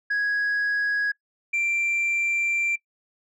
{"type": "tone pair in turn", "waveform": "sine", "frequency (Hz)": [1661, 2358], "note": ["G#6", "D7"], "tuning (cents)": [0, 6], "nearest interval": "tritone", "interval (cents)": 606, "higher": "second", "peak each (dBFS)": -19, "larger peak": "neither", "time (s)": [[0.1, 1.12], [1.53, 2.76]], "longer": "second", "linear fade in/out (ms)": 10, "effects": ["noise-tail reverb RT60 0.1 s tail -23 dB re dry", "tanh soft clip ceiling -20 dBFS"]}